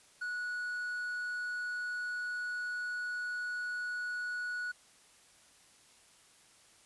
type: tone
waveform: triangle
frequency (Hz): 1466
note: F#6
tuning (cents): -16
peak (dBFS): -33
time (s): 0.21-4.72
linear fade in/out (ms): 10
effects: white hiss -62 dBFS RMS until 6.85 s + resampled to 24000 Hz